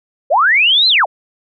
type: linear two-way sweep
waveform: sine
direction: up then down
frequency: 489.8 to 4186 to 489.8 Hz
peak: -8 dBFS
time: 0.3-1.06 s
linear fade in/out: 20 ms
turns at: 0.88 s
effects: none